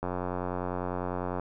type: click train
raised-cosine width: 1 ms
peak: -18 dBFS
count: 124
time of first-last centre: 0.03-1.397 s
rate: 90 Hz
effects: none